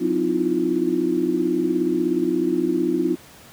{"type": "tone cluster", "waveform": "sine", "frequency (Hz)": [182, 257.5, 312.5, 329.5, 348.8], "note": ["F#3", "C4", "D#4", "E4", "F4"], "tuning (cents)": [-28, -28, 8, -1, -2], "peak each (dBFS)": [-30, -25, -23, -29, -22], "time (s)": [0, 3.16], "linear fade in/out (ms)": 20, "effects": ["pink hiss -46 dBFS RMS until 3.52 s", "high-pass 80 Hz 12 dB/octave"]}